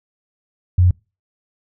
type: tone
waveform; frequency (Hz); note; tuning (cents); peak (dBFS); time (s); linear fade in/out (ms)
sine; 89.9; F#2; -49; -9; 0.78-0.91; 5
effects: noise-tail reverb RT60 0.3 s tail -26 dB re dry